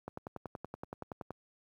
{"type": "click train", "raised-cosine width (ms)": 1, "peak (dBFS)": -26, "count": 14, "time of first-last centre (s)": [0.08, 1.306], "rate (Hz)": 10.6, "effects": ["high-pass 80 Hz 12 dB/octave", "11-bit"]}